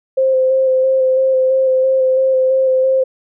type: tone with vibrato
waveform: sine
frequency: 523.3 Hz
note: C5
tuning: in tune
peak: -10 dBFS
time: 0.17-3.04 s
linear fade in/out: 10 ms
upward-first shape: square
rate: 3 Hz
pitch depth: 14 cents each way
effects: none